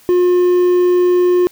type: tone with quantisation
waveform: triangle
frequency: 357.5 Hz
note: F4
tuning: 41 cents sharp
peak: -7 dBFS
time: 0.09-1.47 s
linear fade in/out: 0 ms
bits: 6
effects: white hiss -47 dBFS RMS until 1.51 s